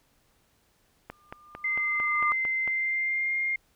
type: click train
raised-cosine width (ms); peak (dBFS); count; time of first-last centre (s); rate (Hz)
0.5; -22; 8; 1.1-2.677; 4.44
type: tone with exponential growth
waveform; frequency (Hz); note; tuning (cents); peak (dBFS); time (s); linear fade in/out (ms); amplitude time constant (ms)
sine; 1200; D6; +37; -22; 1.12-2.32; 0; 260
type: tone with pitch glide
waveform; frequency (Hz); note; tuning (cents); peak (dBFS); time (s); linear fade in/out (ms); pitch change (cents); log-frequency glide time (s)
sine; 2075 to 2120; C7 to C7; -15 to +22; -25; 1.64-3.56; 5; +37; 2.62-3.34
effects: pink hiss -67 dBFS RMS until 3.75 s